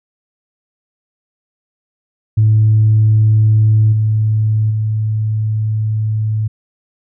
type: tone with level steps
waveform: sine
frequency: 108.5 Hz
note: A2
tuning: 24 cents flat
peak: -6 / -10 / -13 dBFS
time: 2.37-6.48 s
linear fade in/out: 10 ms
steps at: 3.92 / 4.7 s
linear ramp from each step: 10 ms
effects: tanh soft clip ceiling -3 dBFS